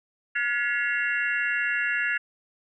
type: tone cluster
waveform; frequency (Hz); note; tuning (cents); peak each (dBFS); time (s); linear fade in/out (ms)
sine; 1434 / 1695 / 1941 / 2149 / 2741; F6 / G#6 / B6 / C7 / F7; +45 / +35 / -31 / +46 / -33; -30 / -26 / -33 / -33 / -32; 0.35-2.18; 10
effects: none